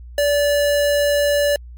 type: tone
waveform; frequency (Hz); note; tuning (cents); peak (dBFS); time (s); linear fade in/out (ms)
square; 579; D5; -25; -15; 0.18-1.56; 2
effects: added 60 Hz sine -34 dBFS peak until 1.77 s + MP3 96 kbps